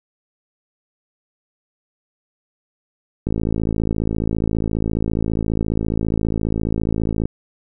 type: click train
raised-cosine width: 3 ms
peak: -8 dBFS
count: 219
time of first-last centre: 3.27-7.255 s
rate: 54.7 Hz
effects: none